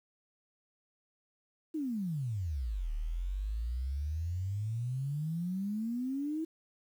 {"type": "exponential two-way sweep", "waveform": "sine", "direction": "down then up", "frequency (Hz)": [327.2, 36.71, 327.2], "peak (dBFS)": -32, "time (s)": [1.74, 6.45], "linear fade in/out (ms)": 10, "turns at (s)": 2.92, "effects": ["10-bit"]}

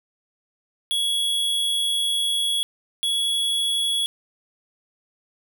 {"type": "tone pair in turn", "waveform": "square", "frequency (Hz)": [3350, 3362], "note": ["G#7", "G#7"], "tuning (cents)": [14, 20], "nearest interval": "unison", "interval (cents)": 6, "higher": "second", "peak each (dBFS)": -21, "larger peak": "neither", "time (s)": [[0.91, 2.63], [3.03, 4.06]], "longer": "first", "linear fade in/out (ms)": 0, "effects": []}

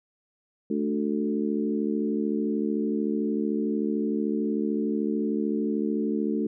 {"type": "harmonic tone with a mistuned harmonic", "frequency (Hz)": 73.42, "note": "D2", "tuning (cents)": 0, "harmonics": [3, 4, 5, 6], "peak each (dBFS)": [-27, -29, -31, -33], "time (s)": [0.7, 6.47], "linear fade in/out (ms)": 5, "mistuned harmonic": 3, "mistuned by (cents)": -20, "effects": []}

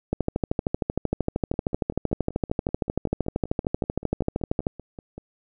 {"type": "two click trains", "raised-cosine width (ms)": 2, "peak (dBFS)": [-9, -24], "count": [60, 20], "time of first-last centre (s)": [[0.13, 4.668], [1.54, 5.18]], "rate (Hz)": [13, 5.22], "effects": []}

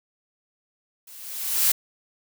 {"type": "noise with level ramp", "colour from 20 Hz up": "blue", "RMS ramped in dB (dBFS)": [-46, -17], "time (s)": [1.07, 1.72], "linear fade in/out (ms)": 5, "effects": []}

